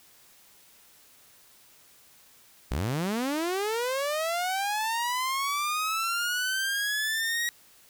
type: linear sweep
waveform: sawtooth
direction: up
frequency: 52.9 to 1905 Hz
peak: -23 dBFS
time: 2.71-7.49 s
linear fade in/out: 0 ms
effects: white hiss -57 dBFS RMS until 7.89 s